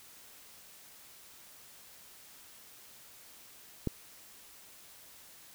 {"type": "click", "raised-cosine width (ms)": 3, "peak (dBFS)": -17, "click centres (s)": 3.873, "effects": ["white hiss -55 dBFS RMS until 5.54 s"]}